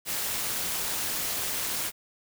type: noise with amplitude modulation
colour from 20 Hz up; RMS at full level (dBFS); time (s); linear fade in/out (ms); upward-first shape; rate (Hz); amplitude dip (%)
white; -28; 0.05-1.92; 50; sine; 216; 55
effects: none